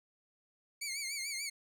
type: tone with vibrato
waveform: 15% pulse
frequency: 2215 Hz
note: C#7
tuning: 2 cents flat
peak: -30 dBFS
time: 0.81-1.5 s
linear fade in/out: 10 ms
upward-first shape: triangle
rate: 6.8 Hz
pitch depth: 110 cents each way
effects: none